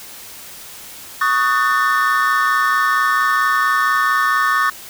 triangle chord, D# half-diminished seventh, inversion third, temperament just, 1120.1 / 1244.5 / 1493.4 / 1792.1 Hz, C#6 / D#6 / F#6 / A6, +18 / 0 / +16 / +31 cents, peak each -16 / -17 / -21 / -17 dBFS, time 1.21-4.7 s, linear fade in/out 5 ms, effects white hiss -36 dBFS RMS until 4.89 s

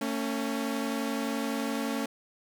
sawtooth tone pair together, 225.6 / 277.2 Hz, A3 / C#4, +44 / 0 cents, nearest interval major third, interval 356 cents, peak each -28 / -28 dBFS, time 0.01-2.06 s, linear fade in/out 5 ms, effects none

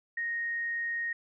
sine tone, 1864.7 Hz, A#6, in tune, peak -30 dBFS, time 0.17-1.13 s, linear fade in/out 5 ms, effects none

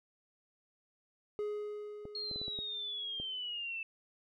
triangle tone with exponential decay, 418 Hz, G#4, 11 cents sharp, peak -31 dBFS, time 1.39-3.6 s, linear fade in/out 0 ms, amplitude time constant 480 ms
clicks, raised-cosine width 2 ms, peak -32 dBFS, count 7, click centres 2.054 / 2.313 / 2.36 / 2.415 / 2.481 / 2.589 / 3.2 s
sine exponential sweep, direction down, 4300 to 2637 Hz, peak -37 dBFS, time 2.15-3.83 s, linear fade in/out 2 ms
effects none

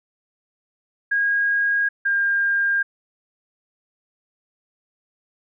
sine tone pair in turn, 1635 / 1605.1 Hz, G#6 / G6, -28 / +41 cents, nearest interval unison, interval 31 cents, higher first, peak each -17 dBFS, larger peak neither, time 1.11-1.89 / 2.05-2.83 s, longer neither, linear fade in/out 10 ms, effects none

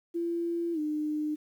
sine tone with pitch glide, 340 to 302.9 Hz, F4 to D#4, -46 to -46 cents, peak -28 dBFS, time 0.14-1.36 s, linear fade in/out 20 ms, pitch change -200 cents, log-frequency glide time 0.73-0.79 s, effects 10-bit

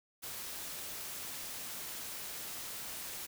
white noise, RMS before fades -43 dBFS, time 0.22-3.27 s, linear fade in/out 20 ms, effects none

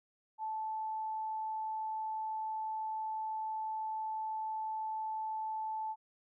sine tone, 874 Hz, A5, 12 cents flat, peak -35 dBFS, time 0.38-5.96 s, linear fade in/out 50 ms, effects none

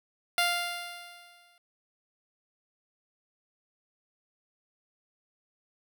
10% pulse tone with exponential decay, 698.5 Hz, F5, in tune, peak -14 dBFS, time 0.38-1.58 s, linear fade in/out 1 ms, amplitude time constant 260 ms, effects none

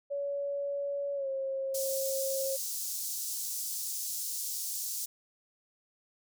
sine tone with pitch glide, 565 to 537.9 Hz, C#5 to C5, +33 to +48 cents, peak -31 dBFS, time 0.1-2.57 s, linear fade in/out 20 ms, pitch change -85 cents, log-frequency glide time 1.15-1.28 s
pink high-pass noise, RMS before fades -36 dBFS, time 1.74-5.06 s, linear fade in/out 10 ms, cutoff 5500 Hz, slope 24 dB/octave
effects none

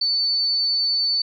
sine tone, 4505 Hz, C#8, 27 cents sharp, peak -18 dBFS, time 0.01-1.22 s, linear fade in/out 5 ms, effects none

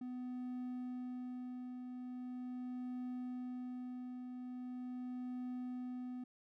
triangle tone with tremolo, 250 Hz, B3, 21 cents sharp, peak -38 dBFS, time 0.01-6.24 s, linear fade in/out 5 ms, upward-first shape triangle, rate 0.41 Hz, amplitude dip 40%, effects none

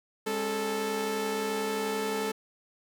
sawtooth tone cluster, 203.8 / 270.6 / 439 Hz, G#3 / C#4 / A4, -32 / -42 / -4 cents, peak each -32 / -35 / -26 dBFS, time 0.26-2.32 s, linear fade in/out 10 ms, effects none

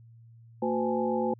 sine tone cluster, 227.1 / 364.3 / 507 / 818 / 866 Hz, A#3 / F#4 / B4 / G#5 / A5, -45 / -27 / +45 / -26 / -28 cents, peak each -30 / -32 / -30 / -34 / -35 dBFS, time 0.62-1.34 s, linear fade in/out 5 ms, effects added 115 Hz sine -50 dBFS peak until 1.39 s

